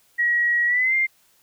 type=tone with pitch glide; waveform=sine; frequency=1908 to 2105 Hz; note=A#6 to C7; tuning=+40 to +10 cents; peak=-17 dBFS; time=0.18-1.07 s; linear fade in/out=20 ms; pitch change=+170 cents; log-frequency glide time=0.66-0.95 s; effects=white hiss -60 dBFS RMS until 1.42 s